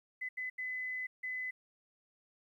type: tone bursts at uneven times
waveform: sine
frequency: 2015 Hz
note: B6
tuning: 34 cents sharp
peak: -36 dBFS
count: 4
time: 0.21-0.29 / 0.37-0.5 / 0.58-1.07 / 1.23-1.51 s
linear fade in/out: 10 ms
effects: 12-bit